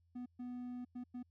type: tone bursts at uneven times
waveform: triangle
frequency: 246.9 Hz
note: B3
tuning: in tune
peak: -40 dBFS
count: 4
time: 0.15-0.26 / 0.39-0.85 / 0.95-1.04 / 1.14-1.23 s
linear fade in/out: 10 ms
effects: added 85 Hz sine -70 dBFS peak until 1.3 s